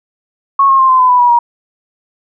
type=tone with pitch steps; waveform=sine; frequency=1100 / 1077.4 / 1055.2 / 1033.5 / 1012.2 / 991.4 / 971 / 951 Hz; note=C#6 / C#6 / C6 / C6 / B5 / B5 / B5 / A#5; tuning=-14 / -50 / +14 / -22 / +42 / +6 / -30 / +34 cents; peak=-5 dBFS; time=0.59-1.39 s; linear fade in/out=5 ms; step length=100 ms; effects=none